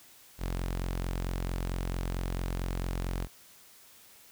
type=tone; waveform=sawtooth; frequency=44.47 Hz; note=F1; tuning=32 cents sharp; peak=-27 dBFS; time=0.38-3.28 s; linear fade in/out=50 ms; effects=white hiss -56 dBFS RMS until 4.31 s